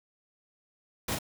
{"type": "noise with echo", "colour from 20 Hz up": "pink", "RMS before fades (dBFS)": -32, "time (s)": [1.08, 1.15], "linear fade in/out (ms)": 5, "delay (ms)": 38, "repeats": 1, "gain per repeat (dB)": -3, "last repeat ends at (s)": 1.188, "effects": []}